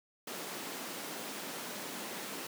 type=high-pass noise; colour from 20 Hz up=pink; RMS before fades=-42 dBFS; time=0.27-2.47 s; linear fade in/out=5 ms; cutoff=200 Hz; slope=24 dB/octave; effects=none